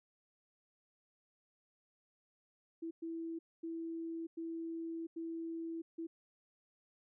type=tone bursts at uneven times; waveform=sine; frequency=329.6 Hz; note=E4; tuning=in tune; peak=-39 dBFS; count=6; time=2.82-2.91 / 3.02-3.39 / 3.63-4.27 / 4.37-5.07 / 5.16-5.82 / 5.98-6.07 s; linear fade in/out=10 ms; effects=none